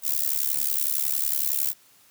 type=noise with amplitude modulation; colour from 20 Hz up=violet; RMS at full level=-21 dBFS; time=0.02-1.74 s; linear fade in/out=50 ms; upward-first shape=sine; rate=70.9 Hz; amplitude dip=100%; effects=white hiss -57 dBFS RMS until 2.1 s + high-pass 80 Hz 12 dB/octave